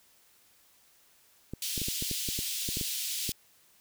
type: clicks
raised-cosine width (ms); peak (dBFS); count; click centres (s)
3; -23; 12; 1.536 / 1.778 / 1.817 / 1.885 / 2.024 / 2.113 / 2.288 / 2.39 / 2.689 / 2.771 / 2.812 / 3.292
type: high-pass noise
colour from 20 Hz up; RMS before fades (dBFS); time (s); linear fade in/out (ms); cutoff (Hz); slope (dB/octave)
pink; -34; 1.62-3.32; 2; 3100; 24
effects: white hiss -63 dBFS RMS until 3.8 s